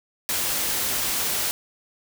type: noise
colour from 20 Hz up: white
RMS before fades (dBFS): -25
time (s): 0.29-1.51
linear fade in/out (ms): 0
effects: none